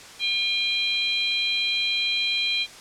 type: harmonic tone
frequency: 803 Hz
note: G5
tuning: 41 cents sharp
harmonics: 3 / 4 / 5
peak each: -26 / -26 / -26 dBFS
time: 0.19-2.67 s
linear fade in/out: 50 ms
effects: white hiss -43 dBFS RMS until 2.8 s + low-pass 7000 Hz 12 dB/octave